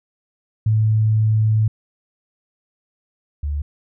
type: tone pair in turn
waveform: sine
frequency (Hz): 109 / 72.75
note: A2 / D2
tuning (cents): -16 / -16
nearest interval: perfect fifth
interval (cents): 700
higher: first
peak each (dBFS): -13 / -20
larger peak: first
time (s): 0.66-1.68 / 3.43-3.62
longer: first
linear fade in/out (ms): 5
effects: none